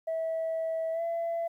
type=tone with pitch glide; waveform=sine; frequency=650 to 672.5 Hz; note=E5 to E5; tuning=-24 to +34 cents; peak=-27 dBFS; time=0.07-1.48 s; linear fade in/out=10 ms; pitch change=+58 cents; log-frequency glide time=0.92-1.02 s; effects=tanh soft clip ceiling -26 dBFS + 11-bit